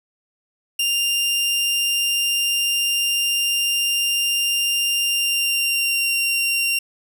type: tone with pitch glide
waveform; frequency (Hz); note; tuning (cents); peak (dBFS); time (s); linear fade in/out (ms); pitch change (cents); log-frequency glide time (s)
sawtooth; 2794 to 2764; F7 to F7; 0 to -19; -15; 0.79-6.79; 5; -19; 5.04-6.08
effects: none